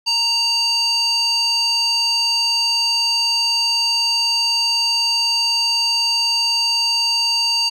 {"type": "tone with band-pass filter", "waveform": "square", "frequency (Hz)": 928, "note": "A#5", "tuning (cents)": -8, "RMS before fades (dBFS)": -18, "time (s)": [0.06, 7.7], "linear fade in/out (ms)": 20, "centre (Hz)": 4300, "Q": 5, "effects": []}